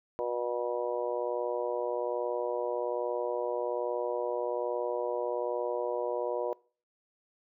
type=harmonic tone; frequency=121.2 Hz; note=B2; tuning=32 cents flat; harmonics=3 / 4 / 5 / 6 / 7 / 8; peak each=-37 / -33 / -35 / -42 / -48 / -39 dBFS; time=0.19-6.53 s; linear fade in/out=0 ms; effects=noise-tail reverb RT60 0.4 s tail -23 dB re dry

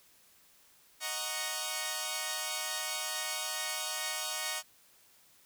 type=chord; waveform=5% pulse; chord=D# minor seventh; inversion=none; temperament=equal; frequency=622.3 / 740 / 932.3 / 1108.7 Hz; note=D#5 / F#5 / A#5 / C#6; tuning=0 / 0 / 0 / 0 cents; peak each=-28 dBFS; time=1-4.63 s; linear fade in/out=50 ms; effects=white hiss -63 dBFS RMS until 5.45 s

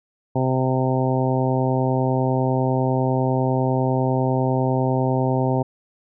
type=harmonic tone; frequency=130 Hz; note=C3; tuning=11 cents flat; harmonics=1 / 2 / 3 / 4 / 5 / 6 / 7; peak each=-21 / -24 / -26 / -27 / -28 / -29 / -29 dBFS; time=0.35-5.63 s; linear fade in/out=10 ms; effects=none

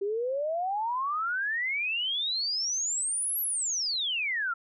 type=exponential two-way sweep; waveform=sine; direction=up then down; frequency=388.2 to 11900 to 1328 Hz; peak=-27 dBFS; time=0.01-4.54 s; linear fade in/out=10 ms; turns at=3.41 s; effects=none

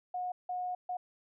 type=tone bursts at uneven times; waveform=sine; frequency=725 Hz; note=F#5; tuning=35 cents flat; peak=-33 dBFS; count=3; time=0.14-0.32 / 0.49-0.75 / 0.89-0.97 s; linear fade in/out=5 ms; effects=none

